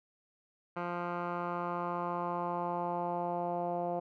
10% pulse tone with low-pass filter sweep, 174.61 Hz, F3, in tune, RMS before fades -35 dBFS, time 0.76-4 s, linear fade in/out 10 ms, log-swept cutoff 1600 to 670 Hz, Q 2.8, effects none

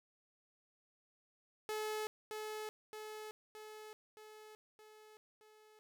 sawtooth tone with echo, 429.4 Hz, A4, 42 cents flat, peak -34 dBFS, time 1.69-2.07 s, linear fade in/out 0 ms, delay 620 ms, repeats 6, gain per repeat -4 dB, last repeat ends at 5.79 s, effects none

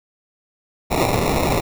white noise with sample-and-hold, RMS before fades -19 dBFS, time 0.9-1.61 s, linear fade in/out 20 ms, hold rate 1575 Hz, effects none

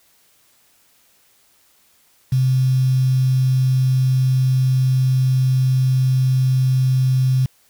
sine tone with quantisation, 130 Hz, C3, 11 cents flat, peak -13 dBFS, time 2.32-7.46 s, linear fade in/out 5 ms, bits 6, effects white hiss -57 dBFS RMS until 7.69 s

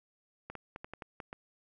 clicks, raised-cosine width 0.5 ms, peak -27 dBFS, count 8, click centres 0.5 / 0.553 / 0.761 / 0.845 / 0.936 / 1.022 / 1.202 / 1.329 s, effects none

